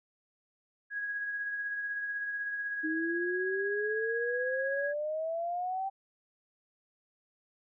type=tone with tremolo; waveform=sine; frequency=1655 Hz; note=G#6; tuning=6 cents flat; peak=-31 dBFS; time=0.9-4.94 s; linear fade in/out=50 ms; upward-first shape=triangle; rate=16 Hz; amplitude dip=40%
type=exponential sweep; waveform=sine; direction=up; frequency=311.1 to 784 Hz; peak=-31 dBFS; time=2.83-5.9 s; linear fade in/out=20 ms
effects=none